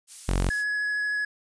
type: noise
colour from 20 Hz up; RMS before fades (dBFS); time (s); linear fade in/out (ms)
violet; -36; 0.07-0.65; 50
type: tone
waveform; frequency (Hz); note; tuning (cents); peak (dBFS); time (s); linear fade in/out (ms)
sawtooth; 45.6; F#1; -24; -18; 0.28-0.5; 10
type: tone with vibrato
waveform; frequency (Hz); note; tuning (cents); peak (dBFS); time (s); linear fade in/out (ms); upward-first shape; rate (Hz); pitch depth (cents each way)
triangle; 1686; G#6; +26; -23; 0.5-1.25; 5; triangle; 13; 10
effects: resampled to 22050 Hz